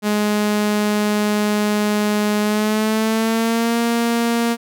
sawtooth tone with pitch glide, 209.3 to 233.6 Hz, G#3 to A#3, +14 to +4 cents, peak -12 dBFS, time 0.02-4.57 s, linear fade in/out 50 ms, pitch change +190 cents, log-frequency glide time 2.41-3.78 s, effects none

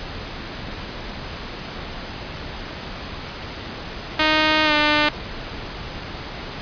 5% pulse tone with pitch glide, 310 to 299.4 Hz, D#4 to D4, -6 to +33 cents, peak -4 dBFS, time 4.19-5.09 s, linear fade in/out 5 ms, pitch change -61 cents, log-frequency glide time 4.64-4.73 s, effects pink hiss -32 dBFS RMS until 6.61 s + resampled to 11025 Hz

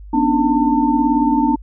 sine tone cluster, 244.2 / 282.5 / 300.8 / 897 Hz, B3 / C#4 / D4 / A5, -19 / +33 / +42 / +33 cents, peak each -18 dBFS, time 0.13-1.56 s, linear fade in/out 10 ms, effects added 50 Hz sine -33 dBFS peak until 1.62 s

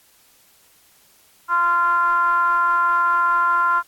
triangle ring-modulated tone, 173.2 Hz, F3, 14 cents flat, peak -10 dBFS, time 1.48-3.83 s, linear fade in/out 50 ms, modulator 1210 Hz, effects white hiss -55 dBFS RMS until 3.87 s + AAC 64 kbps

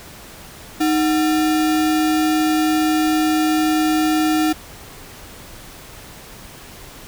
sine tone with sample-and-hold, 311.1 Hz, D#4, in tune, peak -14 dBFS, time 0.8-4.53 s, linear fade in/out 10 ms, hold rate 1050 Hz, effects pink hiss -39 dBFS RMS until 7.07 s

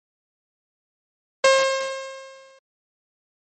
sawtooth tone with exponential decay, 535 Hz, C5, 38 cents sharp, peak -7 dBFS, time 1.44-2.59 s, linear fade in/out 5 ms, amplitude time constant 250 ms, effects MP3 32 kbps

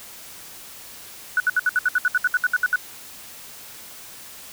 sine tone bursts, 1480 Hz, F#6, in tune, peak -15 dBFS, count 15, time 1.37-2.759 s, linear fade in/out 2 ms, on 31 ms, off 66 ms, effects white hiss -41 dBFS RMS until 4.52 s

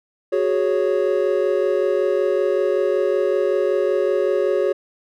triangle chord, F# suspended second, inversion none, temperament equal, 370 / 415.3 / 554.4 Hz, F#4 / G#4 / C#5, 0 / 0 / 0 cents, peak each -19 dBFS, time 0.32-4.73 s, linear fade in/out 10 ms, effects none

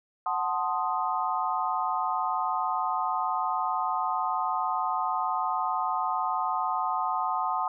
sine chord, F# diminished seventh, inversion none, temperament equal, 740 / 880 / 1046.5 / 1244.5 Hz, F#5 / A5 / C6 / Eb6, 0 / 0 / 0 / 0 cents, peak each -31 dBFS, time 0.26-7.68 s, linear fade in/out 2 ms, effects none

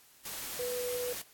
sine tone in noise, 492.6 Hz, B4, 5 cents flat, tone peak -33 dBFS, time 0.59-1.13 s, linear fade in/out 5 ms, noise white, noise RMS -40 dBFS, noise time 0.25-1.22 s, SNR +4 dB, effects white hiss -60 dBFS RMS until 1.33 s + AAC 64 kbps

